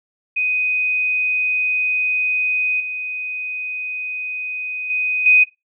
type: tone with level steps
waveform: sine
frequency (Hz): 2500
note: D#7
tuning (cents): +8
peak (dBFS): -17 / -24 / -18 / -9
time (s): 0.36-5.44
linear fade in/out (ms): 10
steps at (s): 2.8 / 4.9 / 5.26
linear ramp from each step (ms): 2
effects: noise-tail reverb RT60 0.2 s tail -18 dB re dry